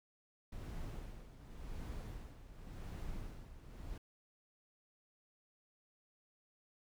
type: noise with tremolo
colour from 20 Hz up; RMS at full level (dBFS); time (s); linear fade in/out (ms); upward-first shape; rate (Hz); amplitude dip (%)
brown; -44; 0.52-3.98; 5; sine; 0.9; 70
effects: none